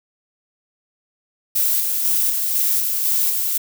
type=noise with tremolo; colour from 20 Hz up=violet; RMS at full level=-18 dBFS; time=1.55-3.58 s; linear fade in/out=10 ms; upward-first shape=square; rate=2 Hz; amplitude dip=30%; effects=none